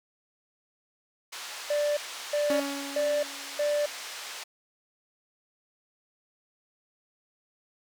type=band-pass noise; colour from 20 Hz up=white; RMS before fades=-40 dBFS; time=1.32-4.44 s; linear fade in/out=10 ms; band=670 to 5700 Hz; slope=12 dB/octave
type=tone bursts; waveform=triangle; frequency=588 Hz; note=D5; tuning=2 cents sharp; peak=-22 dBFS; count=4; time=1.7-3.86 s; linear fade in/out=5 ms; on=270 ms; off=360 ms
type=tone with exponential decay; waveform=sawtooth; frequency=280 Hz; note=C#4; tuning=18 cents sharp; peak=-23 dBFS; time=2.5-4.02 s; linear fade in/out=2 ms; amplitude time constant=330 ms
effects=none